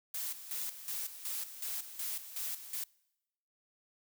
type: noise with tremolo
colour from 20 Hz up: blue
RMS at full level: -38 dBFS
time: 0.14-2.84 s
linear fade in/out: 5 ms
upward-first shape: square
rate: 2.7 Hz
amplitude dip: 70%
effects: noise-tail reverb RT60 0.9 s tail -25 dB re dry